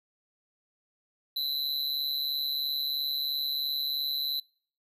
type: tone with amplitude modulation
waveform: square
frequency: 4007 Hz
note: B7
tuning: 24 cents sharp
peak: -25 dBFS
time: 1.36-4.4 s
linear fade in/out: 5 ms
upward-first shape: sine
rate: 143 Hz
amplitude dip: 90%
effects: noise-tail reverb RT60 0.5 s tail -25 dB re dry